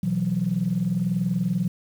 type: chord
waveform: sine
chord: B suspended fourth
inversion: none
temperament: equal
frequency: 123.47 / 164.81 / 185 Hz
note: B2 / E3 / F#3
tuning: 0 / 0 / 0 cents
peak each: -29 / -25 / -23 dBFS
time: 0.03-1.68 s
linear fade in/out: 5 ms
effects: tanh soft clip ceiling -14 dBFS + 8-bit